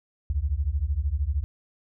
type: beating tone pair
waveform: sine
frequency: 65.41 / 78.41 Hz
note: C2 / D#2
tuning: 0 / +14 cents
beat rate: 13 Hz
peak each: -26 dBFS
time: 0.3-1.44 s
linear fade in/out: 0 ms
effects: none